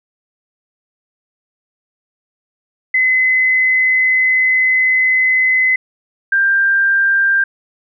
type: tone pair in turn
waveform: sine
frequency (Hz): 2034 / 1587.5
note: C7 / G6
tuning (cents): -50 / +21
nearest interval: major third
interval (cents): 429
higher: first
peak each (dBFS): -10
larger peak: neither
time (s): 2.94-5.76 / 6.32-7.44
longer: first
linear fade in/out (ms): 5
effects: none